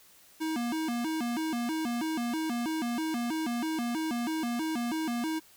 square tone with vibrato, 274.8 Hz, C#4, 15 cents flat, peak -30 dBFS, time 0.4-5.4 s, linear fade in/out 20 ms, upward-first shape square, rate 3.1 Hz, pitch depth 250 cents each way, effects white hiss -58 dBFS RMS until 5.56 s

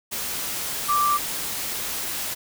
sine tone in noise, 1174.7 Hz, D6, in tune, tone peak -18 dBFS, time 0.88-1.18 s, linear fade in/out 20 ms, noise white, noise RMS -29 dBFS, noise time 0.11-2.35 s, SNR +8 dB, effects none

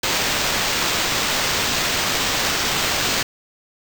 blue noise with sample-and-hold, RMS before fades -21 dBFS, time 0.03-3.23 s, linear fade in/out 5 ms, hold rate 11025 Hz, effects none

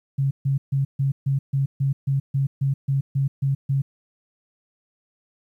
sine tone bursts, 137.1 Hz, C#3, 19 cents flat, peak -18 dBFS, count 14, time 0.18-3.82 s, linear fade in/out 10 ms, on 130 ms, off 140 ms, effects 10-bit

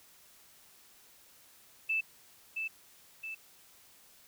sine tone with echo, 2637 Hz, E7, in tune, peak -28 dBFS, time 1.89-2.01 s, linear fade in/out 10 ms, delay 670 ms, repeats 2, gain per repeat -5 dB, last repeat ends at 3.35 s, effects white hiss -60 dBFS RMS until 4.27 s

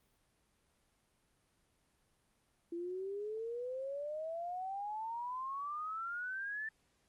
sine exponential sweep, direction up, 335.8 to 1781 Hz, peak -38 dBFS, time 2.72-6.69 s, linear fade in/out 5 ms, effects pink hiss -75 dBFS RMS until 7.08 s + Opus 32 kbps

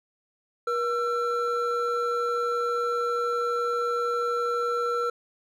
triangle tone pair together, 478.4 / 1343.8 Hz, A#4 / E6, +45 / +33 cents, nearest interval octave + tritone, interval 1788 cents, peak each -25 dBFS, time 0.67-5.1 s, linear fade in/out 5 ms, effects none

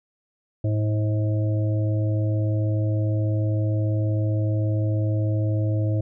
harmonic tone with a mistuned harmonic, 106.5 Hz, G#2, 44 cents sharp, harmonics 1 / 3 / 5 / 6, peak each -20 / -30 / -34 / -36 dBFS, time 0.64-6.01 s, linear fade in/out 5 ms, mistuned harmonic 1, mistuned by +19 cents, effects none

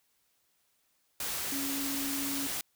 sine tone in noise, 277.2 Hz, C#4, in tune, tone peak -35 dBFS, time 1.52-2.47 s, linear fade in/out 2 ms, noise white, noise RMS -35 dBFS, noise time 1.2-2.61 s, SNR -3 dB, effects white hiss -73 dBFS RMS until 2.75 s

